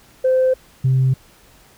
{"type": "tone pair in turn", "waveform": "sine", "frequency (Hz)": [517, 130.98], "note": ["C5", "C3"], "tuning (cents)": [-21, 2], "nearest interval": "2 octaves", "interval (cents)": 2377, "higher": "first", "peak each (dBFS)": -11, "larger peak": "neither", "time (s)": [[0.24, 0.54], [0.84, 1.14]], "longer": "neither", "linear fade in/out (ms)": 10, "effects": ["tanh soft clip ceiling -9 dBFS", "pink hiss -50 dBFS RMS until 1.77 s"]}